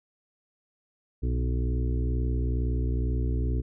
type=harmonic tone with a mistuned harmonic; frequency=62.2 Hz; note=B1; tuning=13 cents sharp; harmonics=1 / 2 / 4 / 5 / 6 / 7; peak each=-25 / -31 / -37 / -39 / -41 / -42 dBFS; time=1.22-3.62 s; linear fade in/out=20 ms; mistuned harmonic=2; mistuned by=-41 cents; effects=none